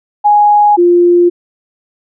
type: tone pair in turn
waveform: sine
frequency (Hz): 830.6 / 349.8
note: G#5 / F4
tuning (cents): 0 / +3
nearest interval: octave + minor third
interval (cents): 1497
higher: first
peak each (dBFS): -4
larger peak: neither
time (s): 0.24-0.77 / 0.77-1.3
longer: neither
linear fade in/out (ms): 20
effects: none